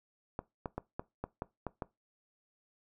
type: clicks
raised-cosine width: 1 ms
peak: -22 dBFS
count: 8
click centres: 0.391 / 0.658 / 0.78 / 0.995 / 1.24 / 1.421 / 1.667 / 1.822 s
effects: noise-tail reverb RT60 0.2 s tail -20 dB re dry